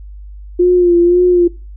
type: tone with vibrato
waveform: sine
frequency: 352.3 Hz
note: F4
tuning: 15 cents sharp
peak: -6 dBFS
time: 0.59-1.48 s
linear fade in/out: 10 ms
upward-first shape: sine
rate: 1.9 Hz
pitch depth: 40 cents each way
effects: noise-tail reverb RT60 0.3 s tail -20 dB re dry + added 50 Hz sine -29 dBFS peak until 1.76 s